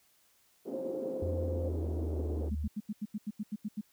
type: band-pass noise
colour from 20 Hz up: white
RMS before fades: -40 dBFS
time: 0.65-2.5 s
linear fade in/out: 20 ms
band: 240 to 430 Hz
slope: 24 dB/octave
type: tone with pitch glide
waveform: sine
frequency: 530 to 521.8 Hz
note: C5 to C5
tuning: +22 to -5 cents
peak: -36 dBFS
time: 0.73-1.69 s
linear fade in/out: 10 ms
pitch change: -27 cents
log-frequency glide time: 0.86-1.34 s
type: linear sweep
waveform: sine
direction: down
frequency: 86.3 to 74.5 Hz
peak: -32 dBFS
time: 1.22-2.68 s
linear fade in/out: 5 ms
type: tone bursts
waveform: sine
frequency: 210.8 Hz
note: G#3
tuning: 26 cents sharp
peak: -32 dBFS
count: 11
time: 2.51-3.812 s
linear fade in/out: 10 ms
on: 42 ms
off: 84 ms
effects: white hiss -68 dBFS RMS until 3.92 s